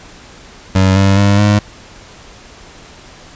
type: tone with pitch steps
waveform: 25% pulse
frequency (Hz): 95 / 97.78 / 100.65 / 103.6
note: F#2 / G2 / G2 / G#2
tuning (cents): +46 / -4 / +46 / -4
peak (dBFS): -4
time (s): 0.75-1.59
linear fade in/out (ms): 5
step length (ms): 210
effects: pink hiss -38 dBFS RMS until 3.35 s + resampled to 16000 Hz